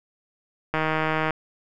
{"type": "click train", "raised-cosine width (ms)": 0.5, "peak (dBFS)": -9, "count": 90, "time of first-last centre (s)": [0.74, 1.307], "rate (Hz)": 157, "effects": []}